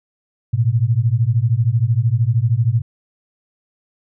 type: beating tone pair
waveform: sine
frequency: 109.7 / 122.7 Hz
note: A2 / B2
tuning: -5 / -11 cents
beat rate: 13 Hz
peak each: -16 dBFS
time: 0.53-2.82 s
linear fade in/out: 10 ms
effects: none